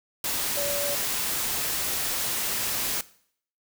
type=tone in noise; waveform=sine; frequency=573 Hz; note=D5; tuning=43 cents flat; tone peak=-29 dBFS; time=0.57-0.95 s; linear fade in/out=2 ms; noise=white; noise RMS=-28 dBFS; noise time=0.24-3.01 s; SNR=-4 dB; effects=noise-tail reverb RT60 0.6 s tail -19 dB re dry